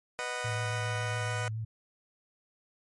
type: chord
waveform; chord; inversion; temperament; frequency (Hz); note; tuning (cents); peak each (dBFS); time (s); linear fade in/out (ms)
15% pulse; B major; none; just; 493.9 / 617.4 / 740.8; B4 / D#5 / F#5; 0 / -14 / +2; -31 / -32 / -33; 0.19-1.48; 0
type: tone with vibrato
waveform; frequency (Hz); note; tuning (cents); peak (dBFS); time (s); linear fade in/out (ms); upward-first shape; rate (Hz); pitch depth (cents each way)
sine; 110.5; A2; +8; -32; 0.44-1.65; 10; sine; 7.2; 31
effects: MP3 48 kbps